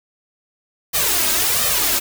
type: noise with flanger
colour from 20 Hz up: white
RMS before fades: -18 dBFS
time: 0.93-2 s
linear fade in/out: 20 ms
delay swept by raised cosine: 1.6 to 3.2 ms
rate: 1.4 Hz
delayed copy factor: +0.7
effects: none